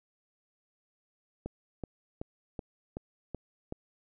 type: click train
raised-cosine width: 2 ms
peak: -23 dBFS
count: 7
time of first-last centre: 1.46-3.724 s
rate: 2.65 Hz
effects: none